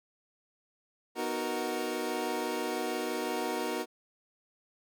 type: chord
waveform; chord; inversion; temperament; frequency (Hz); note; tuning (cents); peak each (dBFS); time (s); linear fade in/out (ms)
25% pulse; B major seventh; none; equal with one note detuned; 246.1 / 311.1 / 370 / 466.2; B3 / D#4 / F#4 / A#4; -6 / 0 / 0 / 0; -35 / -34 / -32 / -33; 1.15-3.86; 50
effects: none